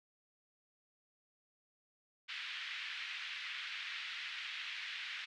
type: band-pass noise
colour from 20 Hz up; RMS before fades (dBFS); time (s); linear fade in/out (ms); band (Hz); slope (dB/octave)
pink; -44; 2.28-5.26; 20; 1800 to 3600; 24
effects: none